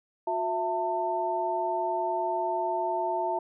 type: tone cluster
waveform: sine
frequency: 362.4 / 664 / 895 Hz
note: F#4 / E5 / A5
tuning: -36 / +12 / +29 cents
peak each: -33 / -30 / -29 dBFS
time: 0.27-3.39 s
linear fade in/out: 5 ms
effects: none